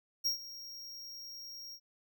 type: tone with ADSR envelope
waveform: square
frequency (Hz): 5590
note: F8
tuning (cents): +1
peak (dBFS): -28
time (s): 0.24-1.8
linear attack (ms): 23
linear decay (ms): 110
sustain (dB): -17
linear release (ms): 67
effects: none